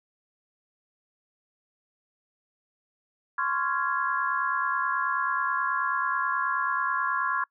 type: chord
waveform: sine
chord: Db major seventh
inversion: third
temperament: just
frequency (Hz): 1039.4 / 1108.7 / 1385.9 / 1663.1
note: C6 / Db6 / F6 / Ab6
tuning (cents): -12 / 0 / -14 / +2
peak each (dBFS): -30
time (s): 3.38-7.44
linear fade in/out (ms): 5
effects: noise-tail reverb RT60 0.1 s tail -25 dB re dry